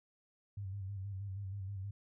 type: tone with vibrato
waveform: sine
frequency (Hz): 97.9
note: G2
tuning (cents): -2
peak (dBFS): -39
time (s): 0.57-1.91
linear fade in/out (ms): 5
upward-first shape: square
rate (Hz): 6.3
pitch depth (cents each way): 51
effects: none